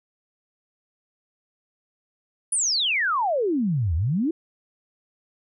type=exponential two-way sweep; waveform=sine; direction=down then up; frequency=10070 to 75 to 347.2 Hz; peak=-20 dBFS; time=2.52-4.31 s; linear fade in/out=5 ms; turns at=3.95 s; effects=none